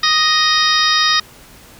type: harmonic tone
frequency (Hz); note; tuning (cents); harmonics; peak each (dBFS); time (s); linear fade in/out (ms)
622.3; D#5; 0; 2 / 3 / 4 / 5 / 6 / 7 / 8 / 9; -17 / -18 / -26 / -26 / -17 / -27 / -18 / -23; 0.03-1.2; 5
effects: pink hiss -42 dBFS RMS until 1.79 s